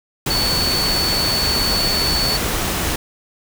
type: tone in noise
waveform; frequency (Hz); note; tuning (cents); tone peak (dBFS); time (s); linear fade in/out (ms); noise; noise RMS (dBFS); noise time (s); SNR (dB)
sine; 4455; C#8; +8; -18; 0.3-2.37; 5; pink; -21; 0.26-2.96; 0
effects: none